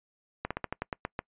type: slowing click train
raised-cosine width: 0.5 ms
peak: -16 dBFS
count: 9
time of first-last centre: 0.45-1.191 s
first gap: 56 ms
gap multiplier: 1.14
effects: noise-tail reverb RT60 0.1 s tail -25 dB re dry + resampled to 8000 Hz